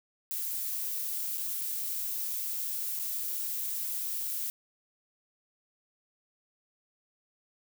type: noise with dropouts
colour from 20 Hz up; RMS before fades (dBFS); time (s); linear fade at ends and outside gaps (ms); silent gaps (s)
violet; -34; 0.31-4.5; 0; 1.374-1.379 / 2.99-2.996
effects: none